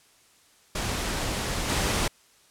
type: noise with level steps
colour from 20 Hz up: pink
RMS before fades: -29 / -25 dBFS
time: 0.75-2.08 s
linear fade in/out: 5 ms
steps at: 1.68 s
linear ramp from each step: 20 ms
effects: white hiss -59 dBFS RMS until 2.5 s + low-pass 10000 Hz 12 dB/octave